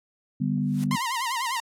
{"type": "chord", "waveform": "sine", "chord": "G major", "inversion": "second", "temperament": "equal", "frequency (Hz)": [146.83, 196, 246.9], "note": ["D3", "G3", "B3"], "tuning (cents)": [0, 0, 0], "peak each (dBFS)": -27, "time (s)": [0.4, 0.96], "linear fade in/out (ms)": 10}
{"type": "noise with exponential growth", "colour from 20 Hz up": "white", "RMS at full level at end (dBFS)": -39, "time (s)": [0.6, 0.84], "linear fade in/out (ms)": 1, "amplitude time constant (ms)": 51}
{"type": "tone with vibrato", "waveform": "sawtooth", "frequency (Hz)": 987.8, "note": "B5", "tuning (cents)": 0, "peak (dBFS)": -22, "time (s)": [0.91, 1.6], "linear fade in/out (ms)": 2, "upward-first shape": "sine", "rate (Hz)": 10, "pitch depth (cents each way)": 140}
{"effects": ["low-pass 12000 Hz 12 dB/octave", "AAC 64 kbps"]}